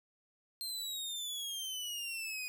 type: exponential sweep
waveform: sawtooth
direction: down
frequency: 4186 to 2467 Hz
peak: -35 dBFS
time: 0.61-2.48 s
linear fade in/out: 0 ms
effects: none